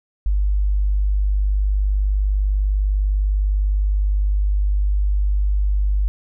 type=tone; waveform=sine; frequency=49.9 Hz; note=G1; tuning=32 cents sharp; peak=-15 dBFS; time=0.26-6.08 s; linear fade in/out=0 ms; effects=none